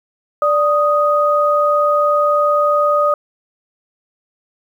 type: tone pair together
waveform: sine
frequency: 587.3 / 1244.5 Hz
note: D5 / D#6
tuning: 0 / 0 cents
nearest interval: octave + minor second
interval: 1300 cents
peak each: -14 dBFS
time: 0.42-3.14 s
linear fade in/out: 2 ms
effects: 8-bit